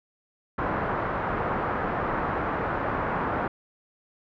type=low-pass noise; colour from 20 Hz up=white; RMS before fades=-28 dBFS; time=0.58-3.48 s; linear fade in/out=5 ms; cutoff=1400 Hz; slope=24 dB/octave; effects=none